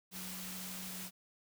sine tone in noise, 185 Hz, F#3, in tune, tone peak -48 dBFS, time 0.11-1.11 s, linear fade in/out 50 ms, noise white, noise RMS -45 dBFS, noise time 0.11-1.11 s, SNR -6 dB, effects none

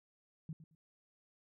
sine tone with echo, 158.3 Hz, D#3, 30 cents sharp, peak -40 dBFS, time 0.49-0.53 s, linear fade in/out 2 ms, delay 110 ms, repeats 2, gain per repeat -13 dB, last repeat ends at 0.75 s, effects none

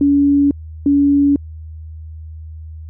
sine tone pair in turn, 283.7 / 283.7 Hz, C#4 / C#4, +40 / +40 cents, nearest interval unison, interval 0 cents, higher neither, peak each -9 dBFS, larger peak neither, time 0.01-0.51 / 0.86-1.36 s, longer neither, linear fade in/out 2 ms, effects added 79 Hz sine -29 dBFS peak until 2.89 s

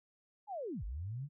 sine linear two-way sweep, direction down then up, 869 to 45.03 to 151.3 Hz, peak -38 dBFS, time 0.47-1.29 s, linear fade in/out 50 ms, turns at 0.84 s, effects none

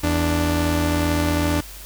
sawtooth tone pair together, 82.41 / 294.2 Hz, E2 / D4, 0 / +3 cents, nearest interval octave + minor seventh, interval 2203 cents, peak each -17 dBFS, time 0.03-1.61 s, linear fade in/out 10 ms, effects added 50 Hz sine -39 dBFS peak until 1.85 s + white hiss -40 dBFS RMS until 1.85 s

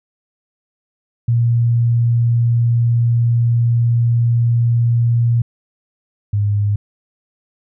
sine tone pair in turn, 117.9 / 102.98 Hz, A#2 / G#2, +20 / -14 cents, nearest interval major second, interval 234 cents, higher first, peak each -11 / -13 dBFS, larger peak first, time 1.28-5.42 / 6.33-6.76 s, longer first, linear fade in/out 5 ms, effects none

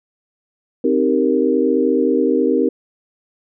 sine chord, C minor seventh, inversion none, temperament equal, 261.6 / 311.1 / 392 / 466.2 Hz, C4 / Eb4 / G4 / Bb4, 0 / 0 / 0 / 0 cents, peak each -18 / -19 / -19 / -18 dBFS, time 0.84-2.69 s, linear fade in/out 5 ms, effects none

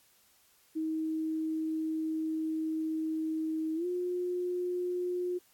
sine tone with pitch glide, 317 to 357.9 Hz, D#4 to F4, +32 to +42 cents, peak -30 dBFS, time 0.75-5.39 s, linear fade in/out 20 ms, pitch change +210 cents, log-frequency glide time 3.75-3.86 s, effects white hiss -65 dBFS RMS until 5.53 s + AAC 64 kbps

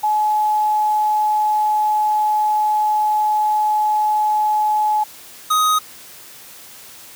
sine / square tone pair in turn, 850 / 1253.1 Hz, G#5 / D#6, +40 / +12 cents, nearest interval perfect fifth, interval 672 cents, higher second, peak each -14 dBFS, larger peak neither, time 0.03-5.04 / 5.5-5.79 s, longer first, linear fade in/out 10 ms, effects white hiss -40 dBFS RMS until 7.15 s + high-pass 80 Hz 12 dB/octave

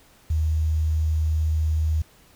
sine tone with quantisation, 78.4 Hz, D#2, 14 cents sharp, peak -19 dBFS, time 0.3-2.02 s, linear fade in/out 5 ms, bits 8, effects pink hiss -55 dBFS RMS until 2.35 s

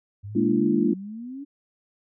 sine exponential sweep, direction up, 98 to 290 Hz, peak -33 dBFS, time 0.23-1.45 s, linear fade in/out 20 ms
sine chord, Bb dominant seventh, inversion third, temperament equal with one note detuned, 207.7 / 233.1 / 293.7 / 341.8 Hz, Ab3 / Bb3 / D4 / F4, 0 / 0 / 0 / -37 cents, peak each -24 dBFS, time 0.35-0.94 s, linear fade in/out 10 ms
effects none

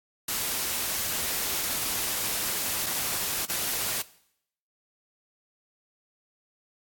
white noise with dropouts, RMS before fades -29 dBFS, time 0.28-4.02 s, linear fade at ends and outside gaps 5 ms, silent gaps 2.861-2.865 / 3.455-3.495 s, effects noise-tail reverb RT60 0.7 s tail -19 dB re dry + AAC 64 kbps

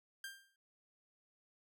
sawtooth tone with exponential decay, 1590 Hz, G6, 24 cents sharp, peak -38 dBFS, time 0.24-0.56 s, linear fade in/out 2 ms, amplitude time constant 69 ms, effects none

